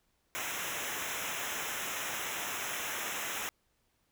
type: noise with comb filter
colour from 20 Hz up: pink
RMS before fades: -37 dBFS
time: 0.35-3.49 s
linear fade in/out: 0 ms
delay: 0.22 ms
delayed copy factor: -1
effects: pink hiss -75 dBFS RMS until 4.11 s